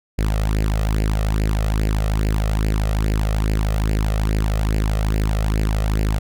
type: tone with flanger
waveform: sawtooth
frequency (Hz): 52.9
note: G#1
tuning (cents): +33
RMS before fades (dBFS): -19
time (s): 0.18-6.19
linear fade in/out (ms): 10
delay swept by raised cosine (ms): 0.41 to 1.61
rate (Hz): 2.4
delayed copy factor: +0.7
effects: none